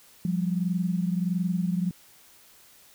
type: tone pair together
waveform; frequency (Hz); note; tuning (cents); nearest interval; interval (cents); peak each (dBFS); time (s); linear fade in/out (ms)
sine; 175.6 / 197.1; F3 / G3; +10 / +10; major second; 200; -25 / -29; 0.25-1.91; 2
effects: white hiss -55 dBFS RMS until 2.94 s